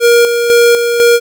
square tone with tremolo, 473.1 Hz, A#4, 26 cents sharp, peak -5 dBFS, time 0-1.2 s, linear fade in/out 50 ms, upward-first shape square, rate 2 Hz, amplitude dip 50%, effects none

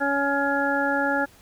harmonic tone, 280.2 Hz, C#4, 19 cents sharp, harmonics 1 / 2 / 3 / 5 / 6, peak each -27 / -27 / -27 / -27 / -27 dBFS, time 0-1.26 s, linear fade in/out 20 ms, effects pink hiss -53 dBFS RMS until 1.41 s

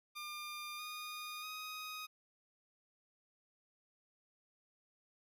15% pulse tone with pitch steps, 1200 / 1225.9 / 1252.4 Hz, D6 / D#6 / D#6, +37 / -26 / +11 cents, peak -37 dBFS, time 0.15-2.07 s, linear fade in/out 20 ms, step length 640 ms, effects none

